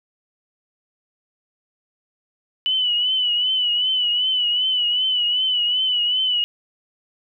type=tone with vibrato; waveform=sine; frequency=2974 Hz; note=F#7; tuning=8 cents sharp; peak=-17 dBFS; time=2.66-6.44 s; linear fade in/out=0 ms; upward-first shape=triangle; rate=2.6 Hz; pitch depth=68 cents each way; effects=none